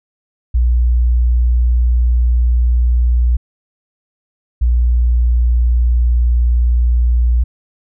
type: tone pair in turn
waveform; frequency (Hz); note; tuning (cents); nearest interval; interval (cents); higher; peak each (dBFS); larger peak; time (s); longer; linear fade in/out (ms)
sine; 60.1 / 59.77; B1 / A#1; -46 / +44; unison; 10; first; -9; neither; 0.54-3.37 / 4.61-7.44; neither; 10
effects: none